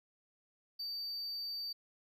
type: tone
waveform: triangle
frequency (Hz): 4616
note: D8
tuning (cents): -31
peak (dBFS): -37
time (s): 0.79-1.73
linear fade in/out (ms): 10
effects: none